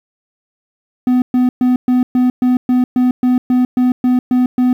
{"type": "tone bursts", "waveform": "triangle", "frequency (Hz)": 250.6, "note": "B3", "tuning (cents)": 25, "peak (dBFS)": -7, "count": 14, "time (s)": [1.07, 4.73], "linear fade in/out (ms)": 2, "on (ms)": 150, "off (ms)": 120, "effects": ["8-bit"]}